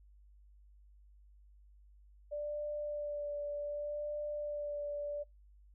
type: tone with vibrato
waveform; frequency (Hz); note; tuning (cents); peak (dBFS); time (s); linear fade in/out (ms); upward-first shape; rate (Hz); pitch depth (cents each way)
sine; 587.3; D5; 0; -36; 2.31-5.24; 20; sine; 0.66; 16
effects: noise-tail reverb RT60 0.2 s tail -25 dB re dry + added 50 Hz sine -58 dBFS peak until 5.74 s